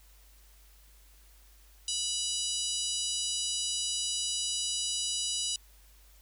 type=harmonic tone; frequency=980 Hz; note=B5; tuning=14 cents flat; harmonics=3 / 4 / 5 / 6 / 7 / 8 / 9 / 10; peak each=-36 / -37 / -38 / -39 / -39 / -40 / -41 / -41 dBFS; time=1.88-5.56 s; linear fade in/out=2 ms; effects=added 50 Hz sine -56 dBFS peak until 6.21 s + white hiss -62 dBFS RMS until 6.21 s